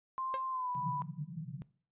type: tone with pitch glide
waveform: sine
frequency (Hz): 1048 to 989.2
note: C6 to B5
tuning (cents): +2 to +3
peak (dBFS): -34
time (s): 0.18-1.02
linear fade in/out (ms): 0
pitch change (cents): -99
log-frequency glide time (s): 0.5-0.7
type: tone with exponential decay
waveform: sawtooth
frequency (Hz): 534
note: C5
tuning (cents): +35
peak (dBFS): -31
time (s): 0.34-0.42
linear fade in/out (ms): 0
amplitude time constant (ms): 17
type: band-pass noise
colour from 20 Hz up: pink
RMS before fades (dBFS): -42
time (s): 0.75-1.62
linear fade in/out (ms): 0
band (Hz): 130 to 180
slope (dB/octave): 96
effects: noise-tail reverb RT60 0.5 s tail -20 dB re dry + resampled to 8000 Hz